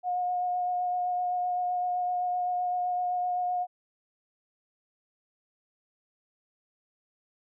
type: tone with vibrato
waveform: sine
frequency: 720 Hz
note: F#5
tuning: 47 cents flat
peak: -26 dBFS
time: 0.03-3.67 s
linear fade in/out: 50 ms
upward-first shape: sine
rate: 7.8 Hz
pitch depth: 12 cents each way
effects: none